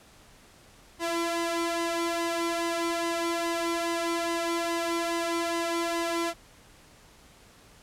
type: tone with flanger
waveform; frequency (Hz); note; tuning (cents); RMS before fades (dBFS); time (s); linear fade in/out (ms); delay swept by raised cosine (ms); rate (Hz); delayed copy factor
sawtooth; 337.4; E4; +40; -29; 0.99-6.34; 50; 0.99 to 2.09; 2.4; +0.65
effects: pink hiss -55 dBFS RMS until 7.82 s + low-pass 11000 Hz 12 dB/octave